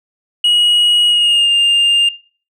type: tone with pitch glide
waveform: sine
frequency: 2900 to 2806 Hz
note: F#7 to F7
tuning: -35 to +8 cents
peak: -6 dBFS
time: 0.44-2.09 s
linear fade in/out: 5 ms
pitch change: -57 cents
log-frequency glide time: 1.08-1.51 s
effects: noise-tail reverb RT60 0.4 s tail -19 dB re dry + tanh soft clip ceiling -8 dBFS